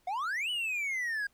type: exponential two-way sweep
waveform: triangle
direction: up then down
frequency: 698.5 to 3000 to 1607 Hz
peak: -29 dBFS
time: 0.07-1.27 s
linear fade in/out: 5 ms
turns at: 0.5 s
effects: pink hiss -70 dBFS RMS until 1.33 s